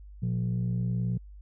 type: tone pair together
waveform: sine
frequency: 120.1 / 179.17 Hz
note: B2 / F3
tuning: -48 / +45 cents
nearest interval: perfect fifth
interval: 693 cents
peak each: -26 / -29 dBFS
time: 0.22-1.18 s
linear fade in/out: 10 ms
effects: tanh soft clip ceiling -22 dBFS + added 50 Hz sine -44 dBFS peak until 1.41 s